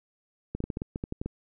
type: clicks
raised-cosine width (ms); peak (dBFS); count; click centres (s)
3; -19; 11; 0.55 / 0.604 / 0.64 / 0.702 / 0.771 / 0.819 / 0.959 / 1.039 / 1.124 / 1.215 / 1.26
effects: none